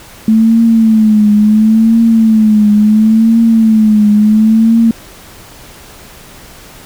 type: tone with vibrato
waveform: sine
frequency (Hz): 218.7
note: A3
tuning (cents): -10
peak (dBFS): -4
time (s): 0.28-4.91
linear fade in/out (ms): 2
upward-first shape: triangle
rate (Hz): 0.72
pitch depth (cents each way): 89
effects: pink hiss -35 dBFS RMS until 6.85 s